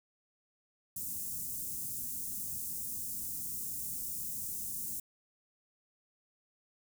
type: band-stop noise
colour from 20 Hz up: white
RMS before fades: -39 dBFS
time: 0.96-5 s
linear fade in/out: 5 ms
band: 260 to 7200 Hz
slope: 24 dB/octave
effects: none